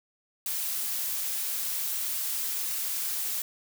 blue noise, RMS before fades -31 dBFS, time 0.46-3.42 s, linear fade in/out 2 ms, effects none

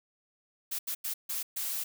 blue noise bursts at uneven times, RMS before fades -34 dBFS, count 5, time 0.71-0.79 / 0.87-0.95 / 1.04-1.14 / 1.29-1.43 / 1.56-1.84 s, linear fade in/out 10 ms, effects none

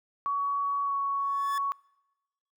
sine tone with pitch glide, 1126 to 1114.4 Hz, C#6 to C#6, +27 to +9 cents, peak -26 dBFS, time 0.26-1.72 s, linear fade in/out 0 ms, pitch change -18 cents, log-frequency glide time 0.83-0.94 s
sawtooth tone with exponential growth, 1730 Hz, A6, 30 cents flat, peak -31 dBFS, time 1.14-1.58 s, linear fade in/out 2 ms, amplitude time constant 94 ms
effects noise-tail reverb RT60 1.0 s tail -25 dB re dry

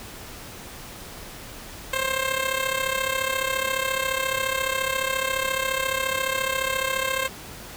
10% pulse tone with amplitude modulation, 529 Hz, C5, 19 cents sharp, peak -12 dBFS, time 1.93-7.28 s, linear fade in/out 5 ms, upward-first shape sine, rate 34.4 Hz, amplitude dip 70%, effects pink hiss -40 dBFS RMS until 7.76 s

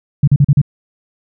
sine tone bursts, 142.1 Hz, C#3, 43 cents sharp, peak -5 dBFS, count 5, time 0.23-0.616 s, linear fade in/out 5 ms, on 46 ms, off 39 ms, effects none

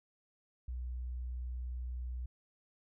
sine tone, 61.74 Hz, B1, in tune, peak -37 dBFS, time 0.68-2.26 s, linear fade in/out 5 ms, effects none

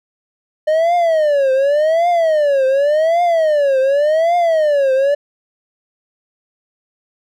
triangle tone with vibrato, 607 Hz, D#5, 43 cents flat, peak -9 dBFS, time 0.67-5.15 s, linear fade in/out 10 ms, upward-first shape triangle, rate 0.88 Hz, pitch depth 270 cents each way, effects none

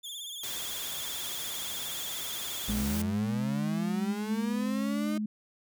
sawtooth tone with vibrato, 3400 Hz, G#7, 40 cents sharp, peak -35 dBFS, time 0.03-2.74 s, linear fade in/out 20 ms, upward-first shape sine, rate 17 Hz, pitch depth 87 cents each way
white noise, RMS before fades -38 dBFS, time 0.43-3.02 s, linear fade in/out 5 ms
35% pulse linear sweep, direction up, 52.1 to 310 Hz, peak -31 dBFS, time 2.68-5.18 s, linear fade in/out 5 ms
sine tone with pitch glide, 210 to 212.8 Hz, G#3 to G#3, +19 to +42 cents, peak -29 dBFS, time 2.69-5.26 s, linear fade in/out 5 ms, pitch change +23 cents, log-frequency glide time 4.18-5.06 s
effects none

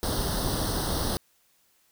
pink noise with comb filter, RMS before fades -28 dBFS, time 0.03-1.17 s, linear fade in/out 0 ms, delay 0.21 ms, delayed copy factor +0.9, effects white hiss -66 dBFS RMS until 1.91 s

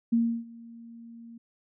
sine tone with ADSR envelope, 231.8 Hz, A#3, 10 cents flat, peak -19 dBFS, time 0.12-1.38 s, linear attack 12 ms, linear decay 310 ms, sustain -24 dB, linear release 7 ms, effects none

